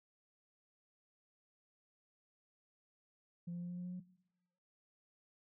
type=tone with pitch steps; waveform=sine; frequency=173 / 174.3 / 175.62 / 176.94 / 178.28 / 179.62 / 180.97 Hz; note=F3 / F3 / F3 / F3 / F3 / F3 / F#3; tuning=-16 / -3 / +10 / +23 / +36 / +49 / -38 cents; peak=-39 dBFS; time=3.47-4.002 s; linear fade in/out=10 ms; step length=76 ms; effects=noise-tail reverb RT60 0.9 s tail -20 dB re dry + tanh soft clip ceiling -38 dBFS